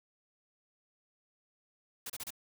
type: noise bursts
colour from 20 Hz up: white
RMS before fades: -41 dBFS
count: 4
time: 2.06-2.305 s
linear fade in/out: 5 ms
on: 38 ms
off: 31 ms
effects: none